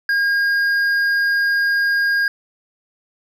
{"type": "tone with hard clipping", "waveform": "triangle", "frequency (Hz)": 1623, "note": "G#6", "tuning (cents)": -40, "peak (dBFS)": -16, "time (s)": [0.09, 2.28], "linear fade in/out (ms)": 2, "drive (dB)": 8, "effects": []}